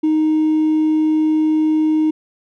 triangle tone with hard clipping, 311.1 Hz, D#4, in tune, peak -12 dBFS, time 0.03-2.11 s, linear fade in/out 10 ms, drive 2 dB, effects none

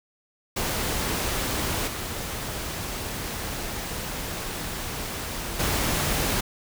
pink noise with level steps, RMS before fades -27 / -32 / -25 dBFS, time 0.56-6.41 s, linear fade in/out 10 ms, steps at 1.87 / 5.59 s, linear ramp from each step 10 ms, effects none

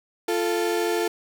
35% pulse tone pair together, 346.9 / 440 Hz, F4 / A4, -12 / 0 cents, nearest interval major third, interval 412 cents, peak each -23 dBFS, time 0.28-1.08 s, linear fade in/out 5 ms, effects none

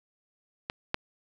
clicks, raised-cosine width 0.3 ms, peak -15 / -10 dBFS, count 2, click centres 0.699 / 0.944 s, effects none

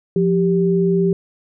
sine tone pair together, 175.32 / 392 Hz, F3 / G4, +7 / 0 cents, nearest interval octave + major second, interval 1393 cents, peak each -16 / -16 dBFS, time 0.16-1.13 s, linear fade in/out 2 ms, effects none

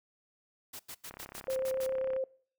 white noise bursts, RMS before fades -44 dBFS, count 8, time 0.73-1.866 s, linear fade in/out 10 ms, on 65 ms, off 88 ms
click train, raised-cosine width 0.5 ms, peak -30 dBFS, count 36, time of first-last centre 1.11-2.164 s, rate 33.2 Hz
sine tone with vibrato, 525 Hz, C5, 6 cents sharp, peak -30 dBFS, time 1.48-2.24 s, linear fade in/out 2 ms, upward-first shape square, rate 7.4 Hz, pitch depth 9 cents each way
effects noise-tail reverb RT60 0.5 s tail -23 dB re dry

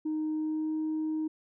sine tone with pitch glide, 310 to 312.5 Hz, D#4 to D#4, -6 to +8 cents, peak -27 dBFS, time 0.05-1.28 s, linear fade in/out 10 ms, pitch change +14 cents, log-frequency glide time 0.33-0.74 s, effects tanh soft clip ceiling -26 dBFS

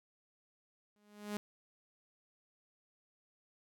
sawtooth tone with exponential growth, 207.7 Hz, G#3, in tune, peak -31 dBFS, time 0.96-1.37 s, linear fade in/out 0 ms, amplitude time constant 88 ms, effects none

